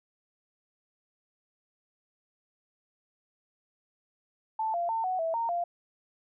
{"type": "tone with pitch steps", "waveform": "sine", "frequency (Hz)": [881, 690, 900, 742, 655, 922, 694], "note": ["A5", "F5", "A5", "F#5", "E5", "A#5", "F5"], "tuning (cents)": [2, -21, 39, 5, -11, -19, -11], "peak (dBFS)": -27, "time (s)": [4.59, 5.64], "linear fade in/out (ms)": 5, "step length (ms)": 150, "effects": []}